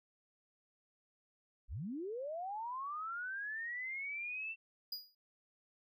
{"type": "linear sweep", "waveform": "sine", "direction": "up", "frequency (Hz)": [33, 2700], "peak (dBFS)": -39, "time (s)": [1.68, 4.56], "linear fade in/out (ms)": 50}
{"type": "tone with exponential decay", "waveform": "square", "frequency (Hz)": 4896, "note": "D#8", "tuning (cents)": -29, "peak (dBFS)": -37, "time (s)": [4.92, 5.15], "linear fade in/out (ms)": 5, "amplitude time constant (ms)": 49}
{"effects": []}